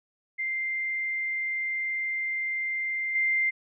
sine tone with level steps, 2093 Hz, C7, in tune, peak -27 / -22 dBFS, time 0.38-3.51 s, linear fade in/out 20 ms, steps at 3.15 s, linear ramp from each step 5 ms, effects none

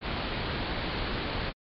pink low-pass noise, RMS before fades -32 dBFS, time 0.01-1.53 s, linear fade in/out 50 ms, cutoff 4600 Hz, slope 96 dB/octave, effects MP3 48 kbps

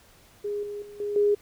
sine tone with level steps, 411.6 Hz, G#4, 16 cents flat, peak -27 / -32 / -41 / -27 / -18 dBFS, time 0.44-1.35 s, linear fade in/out 10 ms, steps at 0.63 / 0.82 / 1 / 1.16 s, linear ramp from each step 2 ms, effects pink hiss -56 dBFS RMS until 1.41 s

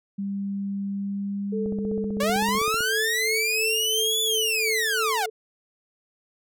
sine tone with pitch glide, 198.4 to 202.7 Hz, G3 to G#3, +21 to -42 cents, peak -26 dBFS, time 0.18-2.59 s, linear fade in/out 10 ms, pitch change +37 cents, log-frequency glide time 0.9-2.16 s
sine tone with tremolo, 440 Hz, A4, in tune, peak -26 dBFS, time 1.52-5.3 s, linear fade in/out 10 ms, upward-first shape sine, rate 2.9 Hz, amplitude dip 55%
click train, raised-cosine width 2 ms, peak -23 dBFS, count 19, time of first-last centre 1.66-2.806 s, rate 15.7 Hz
sawtooth linear two-way sweep, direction up then down, 542 to 3487 to 692 Hz, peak -19 dBFS, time 2.2-5.26 s, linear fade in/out 5 ms, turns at 4.22 s
effects none

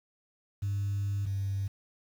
sine tone pair in turn, 100 / 98.45 Hz, G2 / G2, +35 / +8 cents, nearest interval unison, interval 27 cents, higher first, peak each -27 / -28 dBFS, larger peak first, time 0.62-1.26 / 1.26-1.68 s, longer first, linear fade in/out 10 ms, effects tanh soft clip ceiling -25 dBFS + 9-bit

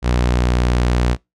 sawtooth tone with pitch glide, 61.1 to 60.54 Hz, B1 to B1, -18 to -34 cents, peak -10 dBFS, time 0.02-1.17 s, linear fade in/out 50 ms, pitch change -16 cents, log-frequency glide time 0.12-0.83 s, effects noise-tail reverb RT60 0.2 s tail -24 dB re dry + low-pass 7000 Hz 12 dB/octave

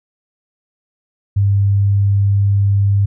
sine tone, 99.9 Hz, G2, 33 cents sharp, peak -10 dBFS, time 1.36-3.06 s, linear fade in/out 10 ms, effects none

